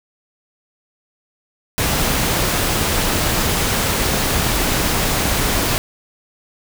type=noise; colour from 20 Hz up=pink; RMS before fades=-18 dBFS; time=1.78-5.78 s; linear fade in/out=0 ms; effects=none